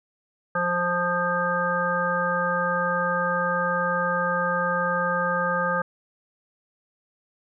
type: harmonic tone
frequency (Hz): 175.9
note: F3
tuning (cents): +13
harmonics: 1 / 3 / 5 / 7 / 9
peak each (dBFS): -31 / -27 / -31 / -26 / -27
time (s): 0.55-5.82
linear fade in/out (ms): 5
effects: none